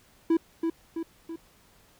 triangle tone with echo, 329.6 Hz, E4, in tune, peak -17 dBFS, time 0.3-0.37 s, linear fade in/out 5 ms, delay 330 ms, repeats 3, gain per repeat -5 dB, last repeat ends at 1.36 s, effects pink hiss -60 dBFS RMS until 1.99 s

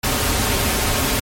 pink noise with comb filter, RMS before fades -19 dBFS, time 0.03-1.2 s, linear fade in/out 10 ms, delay 6 ms, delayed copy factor -0.55, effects MP3 64 kbps

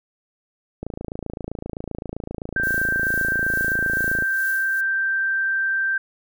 click train, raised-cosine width 2 ms, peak -16 dBFS, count 95, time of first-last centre 0.83-4.224 s, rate 27.7 Hz
sine tone, 1568 Hz, G6, in tune, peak -19 dBFS, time 2.56-5.98 s, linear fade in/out 5 ms
violet noise with tremolo, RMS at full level -35 dBFS, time 2.63-4.81 s, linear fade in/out 5 ms, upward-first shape sine, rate 2.3 Hz, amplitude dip 60%
effects none

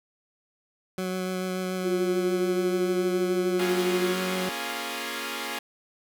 20% pulse tone with vibrato, 185 Hz, F#3, in tune, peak -23 dBFS, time 0.98-4.49 s, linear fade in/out 2 ms, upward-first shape sine, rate 6.9 Hz, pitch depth 11 cents each way
sine tone, 357.6 Hz, F4, 41 cents sharp, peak -24 dBFS, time 1.83-4.15 s, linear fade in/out 50 ms
5% pulse chord, Bb minor seventh, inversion none, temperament equal, 233.1 / 277.2 / 349.2 / 415.3 Hz, Bb3 / Db4 / F4 / Ab4, 0 / 0 / 0 / 0 cents, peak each -25 dBFS, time 3.59-5.59 s, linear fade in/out 5 ms
effects none

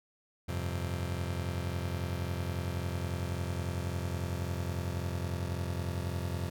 35% pulse chord, F suspended second, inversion none, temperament just, 87.31 / 98.22 / 130.96 Hz, F2 / G2 / C3, 0 / +4 / +2 cents, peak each -33 / -38 / -37 dBFS, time 0.48-6.5 s, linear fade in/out 10 ms, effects none

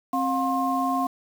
sine tone cluster, 265.9 / 714 / 1064 Hz, C4 / F5 / C6, +28 / +38 / +29 cents, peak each -26 dBFS, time 0.13-1.07 s, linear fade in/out 5 ms, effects 7-bit

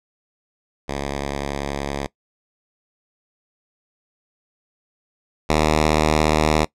5% pulse tone pair in turn, 70.4 / 77.12 Hz, C#2 / D#2, +27 / -15 cents, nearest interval major second, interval 158 cents, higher second, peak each -13 / -4 dBFS, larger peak second, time 0.88-2.07 / 5.49-6.65 s, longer first, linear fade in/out 10 ms, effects noise-tail reverb RT60 0.1 s tail -21 dB re dry + low-pass 8000 Hz 12 dB/octave

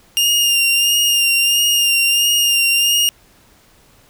sawtooth tone with vibrato, 2810 Hz, F7, 10 cents sharp, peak -9 dBFS, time 0.17-3.09 s, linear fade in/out 0 ms, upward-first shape sine, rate 1.5 Hz, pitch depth 29 cents each way, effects pink hiss -51 dBFS RMS until 4.09 s

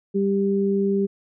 sine tone pair together, 197.55 / 395.1 Hz, G3 / G4, +14 / +14 cents, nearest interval octave, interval 1200 cents, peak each -21 dBFS, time 0.14-1.07 s, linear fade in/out 20 ms, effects none

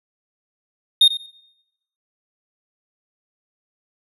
triangle tone with echo, 3688 Hz, A#7, 19 cents flat, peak -7 dBFS, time 1.01-1.08 s, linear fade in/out 5 ms, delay 92 ms, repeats 2, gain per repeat -14 dB, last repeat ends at 1.264 s, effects noise-tail reverb RT60 0.9 s tail -24 dB re dry + resampled to 32000 Hz

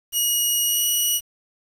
10% pulse tone with pitch glide, 2894 to 2916 Hz, F#7 to F#7, -39 to -26 cents, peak -11 dBFS, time 0.12-1.21 s, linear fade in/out 50 ms, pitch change +13 cents, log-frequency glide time 0.65-0.86 s, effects 7-bit

